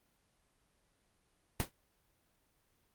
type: noise with exponential decay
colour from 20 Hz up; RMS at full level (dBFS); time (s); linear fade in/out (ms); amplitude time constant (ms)
pink; -30; 1.6-1.71; 0; 22
effects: pink hiss -75 dBFS RMS until 2.94 s + Opus 32 kbps